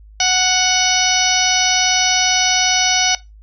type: harmonic tone with a mistuned harmonic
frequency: 740 Hz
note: F#5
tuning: in tune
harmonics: 1 / 2 / 3 / 4 / 5 / 6 / 7 / 8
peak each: -20 / -24 / -21 / -20 / -24 / -23 / -21 / -19 dBFS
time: 0.2-3.15 s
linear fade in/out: 2 ms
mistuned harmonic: 8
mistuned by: -18 cents
effects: noise-tail reverb RT60 0.2 s tail -19 dB re dry + added 52 Hz sine -39 dBFS peak until 3.42 s